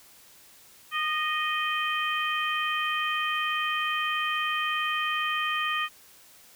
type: harmonic tone with a mistuned harmonic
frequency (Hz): 622.3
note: D#5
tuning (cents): 0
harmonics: 2 / 3 / 4 / 5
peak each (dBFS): -29 / -31 / -32 / -33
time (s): 0.91-5.89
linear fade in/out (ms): 50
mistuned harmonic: 2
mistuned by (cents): -23
effects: white hiss -54 dBFS RMS until 6.55 s